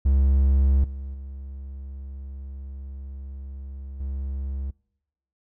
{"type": "tone with level steps", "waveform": "triangle", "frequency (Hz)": 67.8, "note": "C#2", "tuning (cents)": -38, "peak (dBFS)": [-14, -29, -32, -25], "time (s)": [0.05, 4.71], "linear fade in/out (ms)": 10, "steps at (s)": [0.84, 1.14, 4], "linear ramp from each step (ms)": 2, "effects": ["noise-tail reverb RT60 0.8 s tail -25 dB re dry"]}